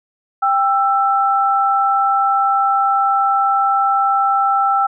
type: tone pair together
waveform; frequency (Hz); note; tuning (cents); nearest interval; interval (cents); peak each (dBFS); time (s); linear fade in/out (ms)
sine; 791 / 1330.3; G5 / E6; +15 / +15; major sixth; 900; -15; 0.42-4.87; 10
effects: none